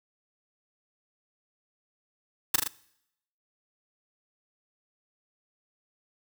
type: noise with echo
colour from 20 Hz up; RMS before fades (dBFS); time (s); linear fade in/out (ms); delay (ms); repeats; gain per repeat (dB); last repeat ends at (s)
white; -21; 2.54-2.56; 5; 39; 3; -3; 2.677
effects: noise-tail reverb RT60 0.8 s tail -22 dB re dry